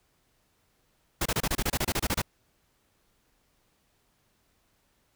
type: noise bursts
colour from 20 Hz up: pink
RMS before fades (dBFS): -27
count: 14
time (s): 1.21-2.218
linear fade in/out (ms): 5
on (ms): 46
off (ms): 28
effects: pink hiss -70 dBFS RMS until 5.15 s